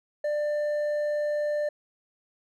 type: tone with hard clipping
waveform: sine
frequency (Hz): 594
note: D5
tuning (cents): +20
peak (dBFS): -26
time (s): 0.24-1.69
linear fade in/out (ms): 5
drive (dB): 4
effects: none